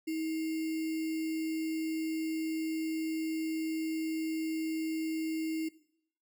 sine tone with sample-and-hold, 319.1 Hz, D#4, 44 cents sharp, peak -31 dBFS, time 0.07-5.69 s, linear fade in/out 10 ms, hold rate 2450 Hz, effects noise-tail reverb RT60 0.7 s tail -18 dB re dry

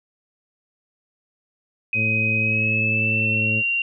sine tone with pitch glide, 2517 to 2761 Hz, D#7 to F7, +19 to -20 cents, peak -19 dBFS, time 1.93-3.82 s, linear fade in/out 2 ms, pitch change +161 cents, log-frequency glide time 2.37-3.59 s
harmonic tone, 110 Hz, A2, in tune, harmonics 1 / 2 / 3 / 4 / 5, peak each -25 / -28 / -37 / -37 / -36 dBFS, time 1.94-3.63 s, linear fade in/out 50 ms
effects none

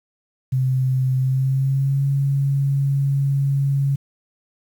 sine tone with pitch glide, 130.1 to 138.63 Hz, C3 to C#3, -9 to 0 cents, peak -16 dBFS, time 0.52-3.96 s, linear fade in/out 10 ms, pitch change +109 cents, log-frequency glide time 1.17-2.04 s, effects 8-bit

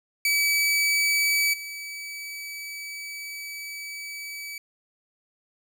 sawtooth tone with level steps, 2291 Hz, D7, 44 cents flat, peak -17 / -31 dBFS, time 0.25-4.58 s, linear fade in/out 2 ms, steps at 1.53 s, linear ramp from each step 10 ms, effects none

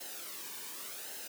white noise with flanger, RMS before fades -44 dBFS, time 0-1.28 s, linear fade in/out 10 ms, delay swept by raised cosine 0.85 to 1.53 ms, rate 0.87 Hz, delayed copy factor -0.6, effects high-pass 200 Hz 12 dB/octave

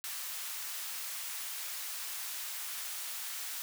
white high-pass noise, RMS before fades -40 dBFS, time 0.04-3.62 s, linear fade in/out 0 ms, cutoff 1000 Hz, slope 12 dB/octave, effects none

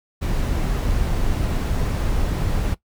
brown noise, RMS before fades -21 dBFS, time 0.21-2.75 s, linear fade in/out 20 ms, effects noise-tail reverb RT60 0.1 s tail -18 dB re dry

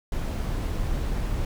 brown noise, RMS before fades -27 dBFS, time 0.12-1.45 s, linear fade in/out 2 ms, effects none

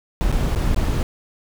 brown noise with dropouts, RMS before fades -19 dBFS, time 0.21-1.03 s, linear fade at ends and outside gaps 0 ms, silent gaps 0.317-0.326 / 0.549-0.559 / 0.745-0.762 s, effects none

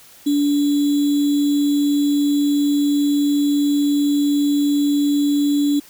sine tone with sample-and-hold, 288.6 Hz, D4, 30 cents flat, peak -14 dBFS, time 0.26-5.8 s, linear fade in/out 10 ms, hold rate 3675 Hz, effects white hiss -46 dBFS RMS until 5.89 s

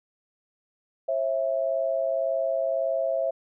sine tone pair together, 537.5 / 659.3 Hz, C5 / E5, +47 / 0 cents, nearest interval major third, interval 353 cents, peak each -27 / -25 dBFS, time 1.08-3.31 s, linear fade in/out 10 ms, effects none

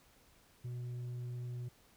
sine tone with tanh clipping, 122.6 Hz, B2, 12 cents flat, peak -40 dBFS, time 0.64-1.69 s, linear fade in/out 10 ms, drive 4 dB, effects pink hiss -66 dBFS RMS until 1.96 s

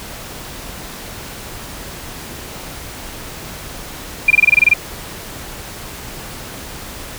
sine tone bursts, 2400 Hz, D7, 37 cents sharp, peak -5 dBFS, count 10, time 4.28-4.737 s, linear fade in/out 5 ms, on 25 ms, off 23 ms, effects pink hiss -31 dBFS RMS until 7.18 s

